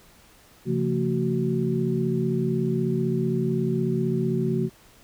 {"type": "tone cluster", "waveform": "sine", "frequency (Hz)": [135.4, 171.4, 226.4, 371.6], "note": ["C#3", "F3", "A3", "F#4"], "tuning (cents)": [-40, -32, 50, 7], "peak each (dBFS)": -27, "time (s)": [0.65, 4.7], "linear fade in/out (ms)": 50, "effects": ["pink hiss -54 dBFS RMS until 5.03 s"]}